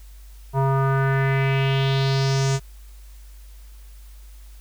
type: tone with low-pass filter sweep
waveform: square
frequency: 135.5 Hz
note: C#3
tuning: 39 cents flat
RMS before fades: -20 dBFS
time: 0.53-2.6 s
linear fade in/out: 50 ms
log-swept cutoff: 920 to 7200 Hz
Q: 3.2
effects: added 50 Hz sine -40 dBFS peak until 4.6 s + white hiss -55 dBFS RMS until 4.6 s